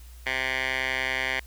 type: tone with band-pass filter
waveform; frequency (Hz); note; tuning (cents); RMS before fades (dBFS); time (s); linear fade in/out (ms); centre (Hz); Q
10% pulse; 130.7; C3; -1; -28; 0.26-1.4; 5; 2200; 2.7
effects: added 60 Hz sine -43 dBFS peak until 1.46 s + white hiss -55 dBFS RMS until 1.46 s